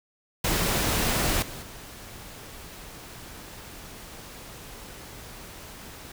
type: noise with level steps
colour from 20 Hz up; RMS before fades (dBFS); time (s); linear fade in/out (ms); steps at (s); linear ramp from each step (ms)
pink; -25 / -39 / -43; 0.44-6.12; 5; 1.42 / 1.62; 5
effects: none